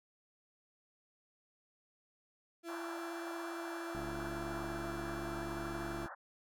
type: tone with vibrato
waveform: 35% pulse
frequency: 337.1 Hz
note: E4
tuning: 39 cents sharp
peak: -40 dBFS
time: 2.63-6.09 s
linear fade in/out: 50 ms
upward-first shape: sine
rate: 17 Hz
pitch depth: 10 cents each way
type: band-pass noise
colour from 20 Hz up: white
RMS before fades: -47 dBFS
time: 2.68-6.15 s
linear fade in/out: 10 ms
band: 570 to 1700 Hz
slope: 96 dB/octave
type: click train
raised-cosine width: 3 ms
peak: -34 dBFS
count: 152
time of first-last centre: 3.95-6.059 s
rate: 71.6 Hz
effects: none